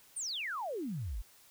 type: exponential sweep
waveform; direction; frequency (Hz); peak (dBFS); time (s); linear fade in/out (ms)
sine; down; 9450 to 40.95; -35; 0.16-1.22; 10
effects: white hiss -61 dBFS RMS until 1.5 s